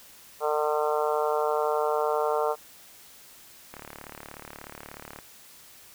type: harmonic tone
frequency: 151 Hz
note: D3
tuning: 48 cents sharp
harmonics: 3 / 4 / 5 / 6 / 7 / 8 / 9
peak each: -27 / -29 / -31 / -33 / -34 / -35 / -36 dBFS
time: 0.4-2.56 s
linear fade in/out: 50 ms
type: click train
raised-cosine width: 0.5 ms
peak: -25 dBFS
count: 54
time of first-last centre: 3.74-5.188 s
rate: 36.6 Hz
effects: white hiss -51 dBFS RMS until 5.94 s